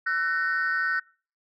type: tone cluster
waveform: sine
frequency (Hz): 1344 / 1507 / 1843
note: E6 / F#6 / A#6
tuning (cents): +33 / +31 / -20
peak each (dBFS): -30 / -24 / -28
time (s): 0.06-1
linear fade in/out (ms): 10
effects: noise-tail reverb RT60 0.4 s tail -24 dB re dry + tanh soft clip ceiling -18 dBFS